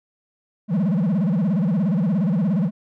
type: tone with vibrato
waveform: triangle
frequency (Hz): 185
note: F#3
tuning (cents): 0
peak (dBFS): -15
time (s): 0.68-2.71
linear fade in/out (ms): 50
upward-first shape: sine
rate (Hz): 17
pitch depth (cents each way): 290
effects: none